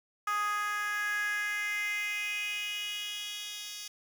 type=tone with high-pass filter sweep; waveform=10% pulse; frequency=415.3 Hz; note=G#4; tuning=in tune; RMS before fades=-34 dBFS; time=0.27-3.88 s; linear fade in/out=5 ms; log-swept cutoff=1200 to 4100 Hz; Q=5; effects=9-bit